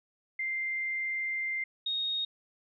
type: tone pair in turn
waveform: sine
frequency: 2093 / 3729 Hz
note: C7 / A#7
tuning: 0 / 0 cents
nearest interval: minor seventh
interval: 1000 cents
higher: second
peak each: -30 / -29 dBFS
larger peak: second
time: 0.39-1.64 / 1.86-2.25 s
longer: first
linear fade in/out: 5 ms
effects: none